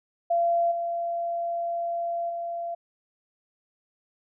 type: tone with level steps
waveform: sine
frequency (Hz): 684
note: F5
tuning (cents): -36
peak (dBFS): -20 / -26 / -29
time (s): 0.3-2.75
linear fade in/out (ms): 10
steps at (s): 0.71 / 2.29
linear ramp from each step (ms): 10
effects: none